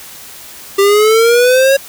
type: exponential sweep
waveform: square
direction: up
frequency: 392 to 553 Hz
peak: -7 dBFS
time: 0.78-1.77 s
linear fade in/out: 10 ms
effects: white hiss -33 dBFS RMS until 1.88 s